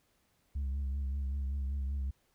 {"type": "tone with vibrato", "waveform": "sine", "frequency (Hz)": 68.5, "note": "C#2", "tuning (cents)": -20, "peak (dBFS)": -29, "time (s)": [0.55, 2.11], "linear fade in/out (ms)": 10, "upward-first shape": "triangle", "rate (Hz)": 5.2, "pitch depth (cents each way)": 65, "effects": ["tanh soft clip ceiling -31 dBFS", "pink hiss -73 dBFS RMS until 2.34 s"]}